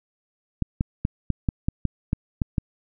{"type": "clicks", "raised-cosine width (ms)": 5, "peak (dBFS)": -9, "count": 10, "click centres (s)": [0.623, 0.809, 1.051, 1.303, 1.488, 1.685, 1.853, 2.131, 2.418, 2.582], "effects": []}